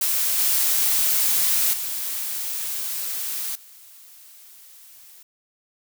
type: noise with level steps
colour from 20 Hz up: blue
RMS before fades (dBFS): -22 / -20 / -28 / -47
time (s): 0.01-5.23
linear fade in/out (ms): 5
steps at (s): 0.38 / 1.73 / 3.55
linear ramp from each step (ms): 5
effects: none